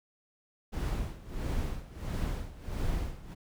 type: noise with tremolo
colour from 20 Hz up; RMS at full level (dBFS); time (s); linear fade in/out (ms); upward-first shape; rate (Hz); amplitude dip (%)
brown; -31; 0.72-3.35; 20; sine; 1.5; 85
effects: none